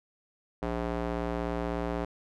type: tone with band-pass filter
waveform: square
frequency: 58.2 Hz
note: A#1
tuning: 2 cents flat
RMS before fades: -32 dBFS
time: 0.62-2.05 s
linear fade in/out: 5 ms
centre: 570 Hz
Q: 0.76
effects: none